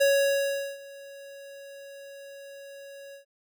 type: tone with ADSR envelope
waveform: square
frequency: 556 Hz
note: C#5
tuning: 5 cents sharp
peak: -19 dBFS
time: 0-3.25 s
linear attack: 15 ms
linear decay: 760 ms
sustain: -24 dB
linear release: 110 ms
effects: none